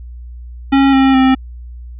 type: tone with pitch steps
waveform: square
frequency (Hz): 273.2 / 267.7 / 262.4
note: C#4 / C4 / C4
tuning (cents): -25 / +40 / +5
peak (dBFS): -8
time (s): 0.72-1.35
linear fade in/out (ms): 10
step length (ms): 210
effects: added 60 Hz sine -28 dBFS peak until 1.99 s + resampled to 8000 Hz